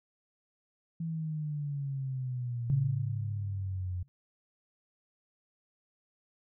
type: exponential sweep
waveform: sine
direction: down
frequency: 166 to 88.6 Hz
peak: -32 dBFS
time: 1-4.03 s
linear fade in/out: 5 ms
type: tone with exponential decay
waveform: sine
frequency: 138.59 Hz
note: C#3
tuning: in tune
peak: -23 dBFS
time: 2.7-4.08 s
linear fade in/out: 0 ms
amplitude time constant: 300 ms
effects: none